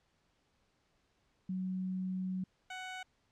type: tone pair in turn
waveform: sine / 15% pulse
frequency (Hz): 186.1 / 744.4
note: F#3 / F#5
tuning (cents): +10 / +10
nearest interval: 2 octaves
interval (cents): 2400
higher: second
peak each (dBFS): -34 / -35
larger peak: first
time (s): 1.49-2.44 / 2.7-3.03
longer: first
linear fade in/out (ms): 5
effects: pink hiss -75 dBFS RMS until 3.31 s + low-pass 6000 Hz 12 dB/octave